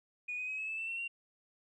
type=tone with pitch steps; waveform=sine; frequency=2461 / 2501 / 2542 / 2583 / 2625 / 2668 / 2712 / 2756 Hz; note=D#7 / D#7 / D#7 / E7 / E7 / E7 / E7 / F7; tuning=-20 / +8 / +36 / -36 / -8 / +20 / +49 / -24 cents; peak=-35 dBFS; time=0.28-1.08 s; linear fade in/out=10 ms; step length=100 ms; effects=tanh soft clip ceiling -31 dBFS